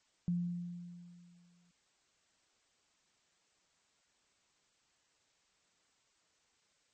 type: tone with exponential decay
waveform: sine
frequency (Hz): 174.61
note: F3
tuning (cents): 0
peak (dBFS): -29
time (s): 0.28-1.71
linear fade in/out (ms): 0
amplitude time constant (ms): 310
effects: white hiss -74 dBFS RMS until 6.93 s + MP3 32 kbps